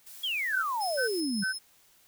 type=noise; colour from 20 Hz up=blue; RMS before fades=-47 dBFS; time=0.06-1.21 s; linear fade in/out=10 ms
type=exponential sweep; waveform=sine; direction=down; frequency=3386 to 185 Hz; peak=-28 dBFS; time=0.23-1.44 s; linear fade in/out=10 ms
type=tone bursts; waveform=sine; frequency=1529 Hz; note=G6; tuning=44 cents flat; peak=-27 dBFS; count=3; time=0.52-1.53 s; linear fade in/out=20 ms; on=110 ms; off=340 ms
type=tone with tremolo; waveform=30% pulse; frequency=5180 Hz; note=E8; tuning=31 cents flat; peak=-30 dBFS; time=0.8-1.59 s; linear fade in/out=20 ms; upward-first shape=sine; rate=5.4 Hz; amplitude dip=30%
effects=white hiss -62 dBFS RMS until 2.07 s